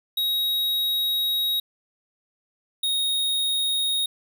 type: tone pair in turn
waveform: square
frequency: 3800 / 3735 Hz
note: A#7 / A#7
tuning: +33 / +3 cents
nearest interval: unison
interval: 30 cents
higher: first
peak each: -22 dBFS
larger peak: neither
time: 0.17-1.6 / 2.83-4.06 s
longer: first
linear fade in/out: 5 ms
effects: none